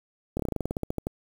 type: slowing click train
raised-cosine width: 2 ms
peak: -15 dBFS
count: 15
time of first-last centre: 0.37-1.069 s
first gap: 25 ms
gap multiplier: 1.1
effects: 7-bit